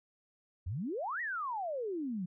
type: exponential two-way sweep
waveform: sine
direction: up then down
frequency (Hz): 77.6 to 1975.5 to 170.2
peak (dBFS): -34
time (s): 0.66-2.26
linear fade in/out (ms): 10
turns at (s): 1.21
effects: none